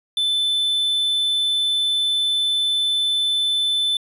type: tone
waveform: triangle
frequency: 3520 Hz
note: A7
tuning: in tune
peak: -16 dBFS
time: 0.17-3.97 s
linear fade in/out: 2 ms
effects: resampled to 32000 Hz + 9-bit